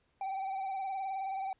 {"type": "tone with vibrato", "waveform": "triangle", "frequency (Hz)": 773, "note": "G5", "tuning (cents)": -24, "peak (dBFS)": -32, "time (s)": [0.21, 1.53], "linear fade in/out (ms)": 2, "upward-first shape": "sine", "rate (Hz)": 19, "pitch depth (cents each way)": 39, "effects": ["pink hiss -74 dBFS RMS until 1.59 s", "resampled to 8000 Hz"]}